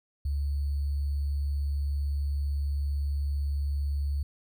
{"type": "tone with sample-and-hold", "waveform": "sine", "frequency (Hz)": 71.1, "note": "C#2", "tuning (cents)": 45, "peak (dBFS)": -26, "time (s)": [0.25, 4.23], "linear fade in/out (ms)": 5, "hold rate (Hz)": 4410, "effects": []}